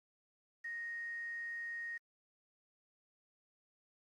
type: tone with quantisation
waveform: sine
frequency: 1864.7 Hz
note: A#6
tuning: in tune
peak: -40 dBFS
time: 0.64-1.98 s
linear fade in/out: 10 ms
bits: 10
effects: low-pass 7000 Hz 12 dB/octave + Opus 48 kbps